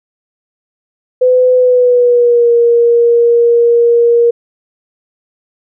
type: tone with pitch glide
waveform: sine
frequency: 505 to 471.2 Hz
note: B4 to A#4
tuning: +39 to +19 cents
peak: -5 dBFS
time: 1.21-4.31 s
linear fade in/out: 10 ms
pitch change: -120 cents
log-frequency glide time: 1.55-2.51 s
effects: none